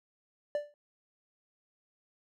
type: tone with exponential decay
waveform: triangle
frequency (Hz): 587.3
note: D5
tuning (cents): 0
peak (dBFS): -24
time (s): 0.55-0.74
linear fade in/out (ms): 1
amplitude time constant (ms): 41
effects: none